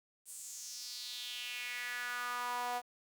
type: tone with high-pass filter sweep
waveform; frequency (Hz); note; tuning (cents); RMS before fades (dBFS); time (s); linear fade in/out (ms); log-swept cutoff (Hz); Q
sawtooth; 244.6; B3; -16; -41; 0.25-2.82; 50; 9000 to 740; 3.7
effects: 10-bit

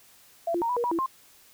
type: tone with pitch steps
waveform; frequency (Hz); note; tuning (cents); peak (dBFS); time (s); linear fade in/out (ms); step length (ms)
sine; 674 / 346.7 / 925 / 985 / 476 / 968 / 334.4 / 1056; E5 / F4 / A#5 / B5 / A#4 / B5 / E4 / C6; +38 / -13 / -14 / -5 / +36 / -35 / +25 / +16; -24; 0.47-1.062; 5; 74
effects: white hiss -56 dBFS RMS until 1.53 s

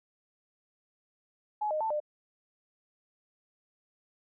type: tone with pitch steps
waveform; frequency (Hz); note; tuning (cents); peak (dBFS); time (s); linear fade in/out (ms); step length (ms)
sine; 845 / 616 / 885 / 600; G#5 / D#5 / A5 / D5; +30 / -17 / +10 / +37; -28; 1.61-2.002; 10; 98
effects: none

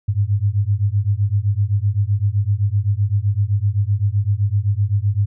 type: beating tone pair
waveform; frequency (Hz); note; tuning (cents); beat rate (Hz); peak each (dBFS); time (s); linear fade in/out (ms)
sine; 98 / 105.8; G2 / G#2; 0 / +33; 7.8; -18; 0.08-5.26; 10
effects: none

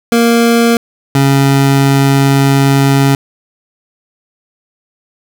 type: tone pair in turn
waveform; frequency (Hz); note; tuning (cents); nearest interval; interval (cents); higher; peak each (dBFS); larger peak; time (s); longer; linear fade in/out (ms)
25% pulse; 233.3 / 137.72; A#3 / C#3; +2 / -11; major sixth; 913; first; -3; neither; 0.12-0.77 / 1.15-3.15; second; 2
effects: none

